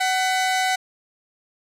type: tone pair together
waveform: sawtooth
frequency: 750 / 2002 Hz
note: F#5 / B6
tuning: +23 / +23 cents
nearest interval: octave + perfect fourth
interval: 1700 cents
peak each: -16 / -23 dBFS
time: 0-0.76 s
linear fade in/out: 10 ms
effects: low-pass 10000 Hz 12 dB/octave